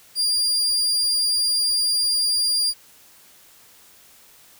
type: tone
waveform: 35% pulse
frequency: 4803 Hz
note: D8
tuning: 38 cents sharp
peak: -17 dBFS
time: 0.15-2.74 s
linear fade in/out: 50 ms
effects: white hiss -51 dBFS RMS until 4.59 s